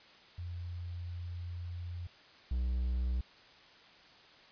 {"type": "tone pair in turn", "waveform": ["sine", "triangle"], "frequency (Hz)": [87.31, 62.11], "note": ["F2", "B1"], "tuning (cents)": [0, 10], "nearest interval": "tritone", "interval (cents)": 590, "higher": "first", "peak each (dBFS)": [-38, -28], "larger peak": "second", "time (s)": [[0.38, 2.07], [2.51, 3.21]], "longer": "first", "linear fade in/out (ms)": 5, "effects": ["white hiss -58 dBFS RMS until 4.51 s", "resampled to 11025 Hz"]}